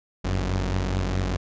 sawtooth tone pair together, 48.63 / 92.5 Hz, G1 / F#2, -13 / 0 cents, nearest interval major seventh, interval 1113 cents, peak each -22 dBFS, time 0.24-1.37 s, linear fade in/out 10 ms, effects resampled to 16000 Hz

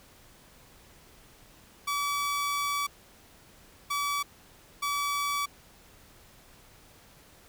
sawtooth tone bursts at uneven times, 1146 Hz, D6, 43 cents flat, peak -24 dBFS, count 3, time 1.87-2.87 / 3.9-4.23 / 4.82-5.46 s, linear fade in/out 10 ms, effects pink hiss -56 dBFS RMS until 7.48 s

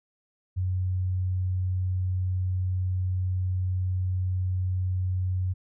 sine tone, 92.2 Hz, F#2, 6 cents flat, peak -24 dBFS, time 0.56-5.54 s, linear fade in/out 20 ms, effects none

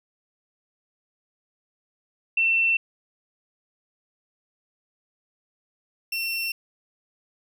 sine / 30% pulse tone pair in turn, 2691 / 2710 Hz, E7 / E7, +35 / +47 cents, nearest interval unison, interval 12 cents, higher second, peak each -18 / -23 dBFS, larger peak first, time 2.37-2.77 / 6.12-6.52 s, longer neither, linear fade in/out 5 ms, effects none

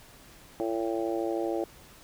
harmonic tone, 112.9 Hz, A2, 45 cents sharp, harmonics 3 / 4 / 5 / 6 / 7, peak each -30 / -35 / -34 / -38 / -38 dBFS, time 0.6-1.64 s, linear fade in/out 0 ms, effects pink hiss -53 dBFS RMS until 2.03 s

